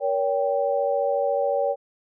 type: chord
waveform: sine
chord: G diminished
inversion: first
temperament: just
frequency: 470.4 / 564.5 / 784 Hz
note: Bb4 / Db5 / G5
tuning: +16 / +31 / 0 cents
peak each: -27 / -22 / -27 dBFS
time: 0-1.76 s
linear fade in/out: 50 ms
effects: none